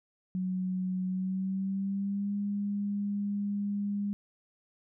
sine tone with pitch glide, 185 to 202.9 Hz, F#3 to G#3, 0 to -40 cents, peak -29 dBFS, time 0.35-4.13 s, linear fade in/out 0 ms, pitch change +160 cents, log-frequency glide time 1.07-2.35 s, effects none

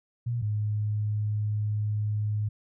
sine tone pair in turn, 118.8 / 105.55 Hz, A#2 / G#2, +33 / +29 cents, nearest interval major second, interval 204 cents, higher first, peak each -26 / -25 dBFS, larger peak second, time 0.26-0.42 / 0.42-2.49 s, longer second, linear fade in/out 10 ms, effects none

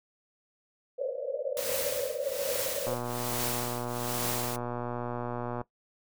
pink band-pass noise, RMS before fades -33 dBFS, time 0.98-2.95 s, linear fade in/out 20 ms, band 500 to 580 Hz, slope 96 dB/octave
white noise with tremolo, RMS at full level -32 dBFS, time 1.57-4.56 s, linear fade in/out 0 ms, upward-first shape triangle, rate 1.2 Hz, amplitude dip 90%
click train, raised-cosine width 1 ms, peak -21 dBFS, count 333, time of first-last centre 2.87-5.614 s, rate 121 Hz
effects noise-tail reverb RT60 0.1 s tail -17 dB re dry

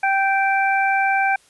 harmonic tone, 781 Hz, G5, 7 cents flat, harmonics 1 / 2 / 3, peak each -18 / -21 / -23 dBFS, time 0.03-1.36 s, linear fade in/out 5 ms, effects white hiss -55 dBFS RMS until 1.49 s + resampled to 24000 Hz

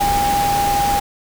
sine tone in noise, 809 Hz, G#5, 46 cents flat, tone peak -15 dBFS, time 0-1 s, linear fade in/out 10 ms, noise pink, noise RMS -23 dBFS, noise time 0-1 s, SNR +5 dB, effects none

